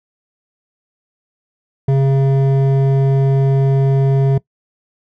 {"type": "tone with hard clipping", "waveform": "sine", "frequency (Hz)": 136, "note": "C#3", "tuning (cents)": -33, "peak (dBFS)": -12, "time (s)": [1.88, 4.38], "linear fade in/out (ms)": 5, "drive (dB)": 10, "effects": ["noise-tail reverb RT60 0.1 s tail -21 dB re dry"]}